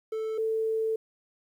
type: tone pair in turn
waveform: triangle / sine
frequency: 440 / 443.3 Hz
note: A4 / A4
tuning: 0 / +13 cents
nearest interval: unison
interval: 13 cents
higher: second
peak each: -27 / -25 dBFS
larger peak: second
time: 0.12-0.38 / 0.38-0.96 s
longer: second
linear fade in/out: 5 ms
effects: 10-bit

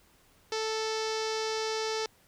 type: tone with low-pass filter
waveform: sawtooth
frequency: 440 Hz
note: A4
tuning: in tune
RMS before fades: -32 dBFS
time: 0.52-2.06 s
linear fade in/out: 2 ms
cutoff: 5300 Hz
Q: 3.4
effects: pink hiss -63 dBFS RMS until 2.27 s

